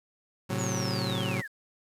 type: chord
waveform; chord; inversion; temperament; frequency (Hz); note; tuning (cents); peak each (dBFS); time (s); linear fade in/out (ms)
sawtooth; F# diminished; first; just; 111 / 133.2 / 185; A2 / C3 / F#3; +16 / +31 / 0; -29; 0.49-1.42; 20
type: linear sweep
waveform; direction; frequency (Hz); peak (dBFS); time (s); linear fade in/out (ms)
sine; down; 7040 to 1568; -35; 0.58-1.48; 20
effects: resampled to 32000 Hz + 9-bit